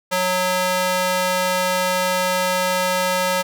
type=tone with high-pass filter; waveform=square; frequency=183.2 Hz; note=F#3; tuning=17 cents flat; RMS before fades=-20 dBFS; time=0.11-3.43 s; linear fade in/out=20 ms; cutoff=590 Hz; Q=0.86; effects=none